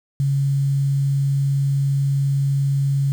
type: tone with quantisation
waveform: sine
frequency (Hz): 138.59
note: C#3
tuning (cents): 0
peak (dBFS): -16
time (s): 0.2-3.12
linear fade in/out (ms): 0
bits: 7
effects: none